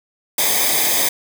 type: noise with comb filter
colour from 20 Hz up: white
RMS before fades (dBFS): -17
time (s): 0.38-1.09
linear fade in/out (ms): 5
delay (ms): 0.71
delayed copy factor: -0.75
effects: none